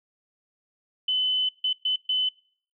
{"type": "tone bursts at uneven times", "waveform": "sine", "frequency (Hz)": 3024, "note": "F#7", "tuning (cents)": 37, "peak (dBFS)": -21, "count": 4, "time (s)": [[1.08, 1.49], [1.64, 1.73], [1.85, 1.96], [2.09, 2.29]], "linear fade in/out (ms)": 5, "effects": ["noise-tail reverb RT60 0.5 s tail -22 dB re dry"]}